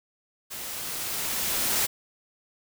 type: noise with level ramp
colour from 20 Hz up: white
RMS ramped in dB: -37 to -24 dBFS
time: 0.5-1.87 s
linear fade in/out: 20 ms
effects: none